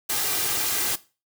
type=noise with comb filter; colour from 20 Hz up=white; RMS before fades=-25 dBFS; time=0.09-0.96 s; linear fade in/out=10 ms; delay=2.5 ms; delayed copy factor=+0.5; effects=noise-tail reverb RT60 0.3 s tail -17 dB re dry + high-pass 100 Hz 12 dB/octave